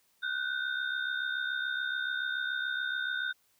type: tone cluster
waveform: sine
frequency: 1466 / 1533 / 3654 Hz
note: F#6 / G6 / A#7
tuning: -16 / -39 / -35 cents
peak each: -34 / -34 / -39 dBFS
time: 0.22-3.33 s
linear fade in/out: 20 ms
effects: white hiss -70 dBFS RMS until 3.59 s